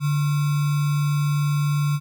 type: tone with sample-and-hold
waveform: sine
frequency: 146.2 Hz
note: D3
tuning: 7 cents flat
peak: -18 dBFS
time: 0-2 s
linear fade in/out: 50 ms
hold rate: 1225 Hz
effects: none